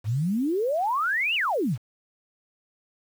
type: exponential two-way sweep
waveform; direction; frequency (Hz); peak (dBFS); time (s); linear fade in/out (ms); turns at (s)
sine; up then down; 98 to 2998 to 98; -22; 0.04-1.78; 50; 1.35
effects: 8-bit